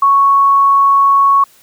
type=tone; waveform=sine; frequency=1108.7 Hz; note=C#6; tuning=in tune; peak=-6 dBFS; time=0.02-1.44 s; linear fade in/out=5 ms; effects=white hiss -47 dBFS RMS until 1.62 s